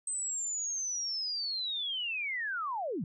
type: linear sweep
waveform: sine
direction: down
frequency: 8260 to 132.6 Hz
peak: -32 dBFS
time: 0.07-3.04 s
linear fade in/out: 2 ms
effects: none